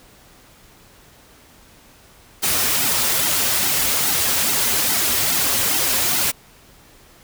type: noise with flanger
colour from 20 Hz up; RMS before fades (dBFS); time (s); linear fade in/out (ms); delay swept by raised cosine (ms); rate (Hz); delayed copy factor
white; -19; 2.42-6.32; 20; 1.7 to 6.4; 2.4; -0.85
effects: pink hiss -49 dBFS RMS until 7.23 s